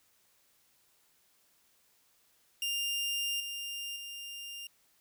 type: tone with level steps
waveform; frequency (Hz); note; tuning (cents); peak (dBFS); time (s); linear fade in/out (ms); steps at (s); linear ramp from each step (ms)
sawtooth; 2800; F7; +4; -28 / -34 / -38; 2.62-4.67; 2; 3.4 / 3.96; 2
effects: white hiss -69 dBFS RMS until 5 s